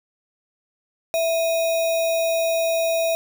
sine tone with sample-and-hold, 659.3 Hz, E5, in tune, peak -18 dBFS, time 1.14-3.15 s, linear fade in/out 0 ms, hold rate 3150 Hz, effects none

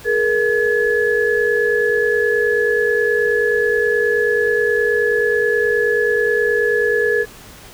sine tone cluster, 423.9 / 473.3 / 1702 Hz, G#4 / A#4 / G#6, +35 / +26 / +42 cents, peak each -18 dBFS, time 0.04-7.26 s, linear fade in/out 50 ms, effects pink hiss -40 dBFS RMS until 7.73 s

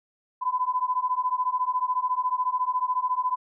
sine beating tone pair, 1000 / 1014 Hz, B5 / B5, +21 / +45 cents, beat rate 14 Hz, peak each -26 dBFS, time 0.41-3.36 s, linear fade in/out 20 ms, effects none

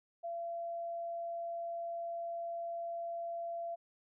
sine tone, 680 Hz, F5, 46 cents flat, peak -37 dBFS, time 0.23-3.76 s, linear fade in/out 20 ms, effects none

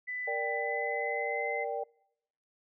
sine tone with pitch glide, 1995 to 2059 Hz, B6 to C7, +17 to -28 cents, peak -34 dBFS, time 0.07-1.65 s, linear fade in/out 20 ms, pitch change +55 cents, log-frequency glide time 0.53-1.45 s
sine chord, G minor, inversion first, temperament equal, 466.2 / 587.3 / 784 Hz, Bb4 / D5 / G5, 0 / 0 / 0 cents, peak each -36 dBFS, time 0.27-1.84 s, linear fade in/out 10 ms
effects noise-tail reverb RT60 0.8 s tail -25 dB re dry

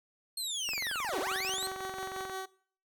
25% pulse linear two-way sweep, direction down then up, 4300 to 264 to 4300 Hz, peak -29 dBFS, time 0.37-1.67 s, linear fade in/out 5 ms, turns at 1.19 s
click train, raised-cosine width 0.5 ms, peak -27 dBFS, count 37, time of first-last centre 0.69-2.297 s, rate 22.4 Hz
15% pulse tone with tremolo, 380 Hz, F#4, 46 cents sharp, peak -29 dBFS, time 1.12-2.46 s, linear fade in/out 10 ms, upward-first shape sine, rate 5.8 Hz, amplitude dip 40%
effects noise-tail reverb RT60 0.5 s tail -20 dB re dry

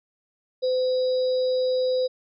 sine tone with sample-and-hold, 510 Hz, C5, 44 cents flat, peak -20 dBFS, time 0.62-2.08 s, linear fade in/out 20 ms, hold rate 4410 Hz, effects resampled to 16000 Hz

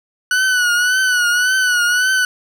40% pulse tone with vibrato, 1479 Hz, F#6, 1 cent flat, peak -12 dBFS, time 0.31-2.25 s, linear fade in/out 2 ms, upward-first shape triangle, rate 1.8 Hz, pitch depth 70 cents each way, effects low-pass 11000 Hz 12 dB/octave + 7-bit

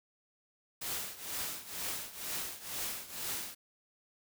white noise with tremolo, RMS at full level -36 dBFS, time 0.81-3.55 s, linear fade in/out 10 ms, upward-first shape triangle, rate 2.1 Hz, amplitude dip 85%, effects none

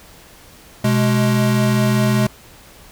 square tone pair together, 125.3 / 210.5 Hz, B2 / G#3, +25 / +24 cents, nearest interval major sixth, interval 899 cents, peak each -17 dBFS, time 0.84-2.27 s, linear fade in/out 5 ms, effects pink hiss -44 dBFS RMS until 2.91 s

